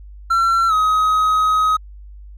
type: tone with pitch glide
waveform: triangle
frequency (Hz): 1355 to 1264.3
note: E6 to D#6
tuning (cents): +47 to +27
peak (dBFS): -11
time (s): 0.3-1.77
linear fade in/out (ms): 10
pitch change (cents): -120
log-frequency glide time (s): 0.68-0.73
effects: added 50 Hz sine -35 dBFS peak until 2.37 s